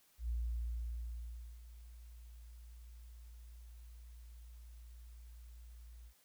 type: tone with ADSR envelope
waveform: sine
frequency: 58.27 Hz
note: A#1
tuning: in tune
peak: -34 dBFS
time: 0.18-6.14 s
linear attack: 110 ms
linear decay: 1300 ms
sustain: -17 dB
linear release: 78 ms
effects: white hiss -70 dBFS RMS until 6.24 s